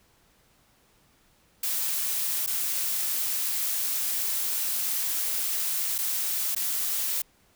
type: noise with dropouts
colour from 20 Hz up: blue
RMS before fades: -28 dBFS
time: 1.63-7.22 s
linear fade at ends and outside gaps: 5 ms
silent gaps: 2.464-2.473 / 5.982-5.986 / 6.55-6.562 s
effects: pink hiss -63 dBFS RMS until 7.55 s